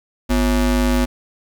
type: ring-modulated tone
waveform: square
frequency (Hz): 149.5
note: D3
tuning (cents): +31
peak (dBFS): -12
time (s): 0.29-1.06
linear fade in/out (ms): 20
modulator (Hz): 97.9
effects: 9-bit